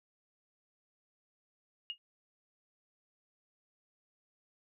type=tone with exponential decay; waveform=sine; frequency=2856 Hz; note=F7; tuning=38 cents sharp; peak=-32 dBFS; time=1.9-1.98 s; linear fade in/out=0 ms; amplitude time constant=16 ms; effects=none